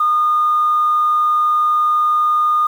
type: tone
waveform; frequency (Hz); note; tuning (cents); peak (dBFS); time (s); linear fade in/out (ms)
sine; 1222; D#6; -32; -11; 0-2.67; 5
effects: tanh soft clip ceiling -7 dBFS + 7-bit